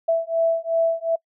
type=beating tone pair; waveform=sine; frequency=659.3 / 662 Hz; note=E5 / E5; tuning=0 / +7 cents; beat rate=2.7 Hz; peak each=-21 dBFS; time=0.08-1.16 s; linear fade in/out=10 ms; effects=noise-tail reverb RT60 0.1 s tail -26 dB re dry